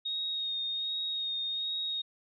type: tone with vibrato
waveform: sine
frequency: 3729 Hz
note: A#7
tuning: in tune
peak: -31 dBFS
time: 0.05-2.02 s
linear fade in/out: 10 ms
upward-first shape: sine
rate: 1.3 Hz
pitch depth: 20 cents each way
effects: none